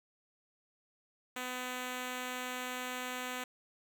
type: tone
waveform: 5% pulse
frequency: 251.6 Hz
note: B3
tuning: 32 cents sharp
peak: -26 dBFS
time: 1.36-3.44 s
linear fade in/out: 5 ms
effects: none